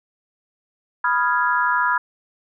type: chord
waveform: sine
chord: F half-diminished seventh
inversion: second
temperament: equal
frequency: 987.8 / 1244.5 / 1396.9 / 1661.2 Hz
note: Cb6 / Eb6 / F6 / Ab6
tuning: 0 / 0 / 0 / 0 cents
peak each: -20 / -25 / -22 / -23 dBFS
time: 1.04-1.98 s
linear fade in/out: 5 ms
effects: none